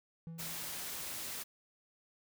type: tone with exponential decay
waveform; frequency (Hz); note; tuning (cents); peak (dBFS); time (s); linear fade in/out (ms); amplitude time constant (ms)
triangle; 164.81; E3; 0; -39; 0.27-1.1; 0; 180
type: noise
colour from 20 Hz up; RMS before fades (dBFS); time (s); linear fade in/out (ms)
white; -42; 0.38-1.44; 20
effects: none